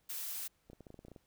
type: noise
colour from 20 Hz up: blue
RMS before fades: -41 dBFS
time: 0.09-0.48 s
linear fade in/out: 10 ms
type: clicks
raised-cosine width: 2 ms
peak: -38 dBFS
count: 11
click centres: 0.7 / 0.732 / 0.807 / 0.868 / 0.904 / 0.943 / 0.991 / 1.05 / 1.083 / 1.117 / 1.162 s
effects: pink hiss -75 dBFS RMS until 1.26 s